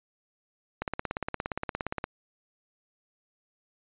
click train, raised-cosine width 0.5 ms, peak -15 dBFS, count 22, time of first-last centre 0.82-2.041 s, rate 17.2 Hz, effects resampled to 8000 Hz

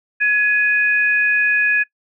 sine tone pair together, 1686.5 / 2489 Hz, G#6 / D#7, +26 / 0 cents, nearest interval perfect fifth, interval 674 cents, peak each -14 / -18 dBFS, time 0.2-1.84 s, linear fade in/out 20 ms, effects noise-tail reverb RT60 0.1 s tail -22 dB re dry

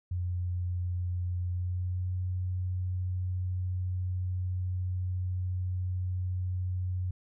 sine tone with pitch glide, 89.3 to 91.39 Hz, F2 to F#2, +39 to -21 cents, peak -29 dBFS, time 0.11-7.11 s, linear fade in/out 5 ms, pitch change +40 cents, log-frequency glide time 1.51-2.12 s, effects none

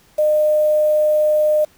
sine tone with quantisation, 608 Hz, D#5, 40 cents flat, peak -12 dBFS, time 0.18-1.65 s, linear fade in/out 10 ms, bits 6, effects pink hiss -53 dBFS RMS until 1.77 s

